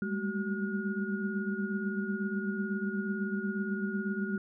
sine tone cluster, 195.3 / 203.4 / 221.2 / 378.3 / 1437 Hz, G3 / G#3 / A3 / F#4 / F6, -6 / -36 / +9 / +38 / +49 cents, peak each -38 / -33 / -40 / -39 / -39 dBFS, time 0.02-4.38 s, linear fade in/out 2 ms, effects none

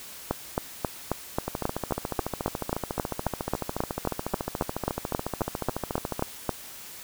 two click trains, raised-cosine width 1 ms, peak -14 / -10 dBFS, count 67 / 24, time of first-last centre 1.48-6.194 / 0.31-6.493 s, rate 14 / 3.72 Hz, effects white hiss -43 dBFS RMS until 7.03 s

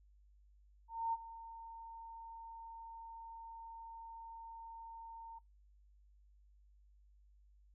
sine tone with ADSR envelope, 913 Hz, A#5, 36 cents flat, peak -32 dBFS, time 0.88-5.39 s, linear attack 250 ms, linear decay 35 ms, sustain -16 dB, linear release 10 ms, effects noise-tail reverb RT60 0.2 s tail -24 dB re dry + added 50 Hz sine -63 dBFS peak until 7.74 s

